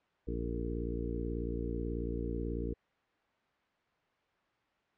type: harmonic tone with a mistuned harmonic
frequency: 58.27 Hz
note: A#1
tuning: in tune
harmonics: 1 / 2 / 3 / 4 / 5 / 6 / 7 / 8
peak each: -37 / -43 / -44 / -44 / -42 / -44 / -46 / -43 dBFS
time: 0.27-2.74 s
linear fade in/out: 10 ms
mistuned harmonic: 8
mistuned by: -31 cents
effects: white hiss -72 dBFS RMS until 4.97 s + low-pass 2000 Hz 12 dB/octave